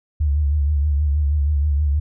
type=tone with vibrato; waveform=sine; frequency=73.1 Hz; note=D2; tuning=7 cents flat; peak=-15 dBFS; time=0.2-2 s; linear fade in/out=10 ms; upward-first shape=triangle; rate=6.3 Hz; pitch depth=91 cents each way; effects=none